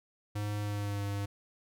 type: tone with pitch glide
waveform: square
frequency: 103.83 to 100.76 Hz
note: G#2 to G2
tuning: 0 to +48 cents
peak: -33 dBFS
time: 0.35-1.26 s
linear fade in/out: 10 ms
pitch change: -52 cents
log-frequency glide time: 0.61-1.04 s
effects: none

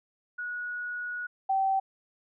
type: tone pair in turn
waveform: sine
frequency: 1459 / 772.9 Hz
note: F#6 / G5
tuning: -25 / -25 cents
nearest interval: major seventh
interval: 1100 cents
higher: first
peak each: -32 / -23 dBFS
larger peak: second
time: 0.38-1.27 / 1.49-1.8 s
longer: first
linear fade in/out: 10 ms
effects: none

